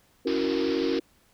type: chord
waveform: sine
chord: F# dominant seventh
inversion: second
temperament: equal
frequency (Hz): 277.2 / 329.6 / 370 / 466.2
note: C#4 / E4 / F#4 / A#4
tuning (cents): 0 / 0 / 0 / 0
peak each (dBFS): -29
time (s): 0.25-1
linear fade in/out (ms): 10
type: low-pass noise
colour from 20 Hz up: white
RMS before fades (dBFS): -38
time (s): 0.27-0.99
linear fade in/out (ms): 2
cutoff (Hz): 5300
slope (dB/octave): 96
effects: pink hiss -63 dBFS RMS until 1.33 s